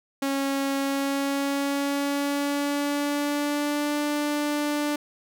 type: tone with pitch glide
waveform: sawtooth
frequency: 274.8 to 294.5 Hz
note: C#4 to D4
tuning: -15 to +5 cents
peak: -20 dBFS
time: 0.22-4.96 s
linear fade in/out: 5 ms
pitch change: +120 cents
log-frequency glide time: 0.77-3.98 s
effects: none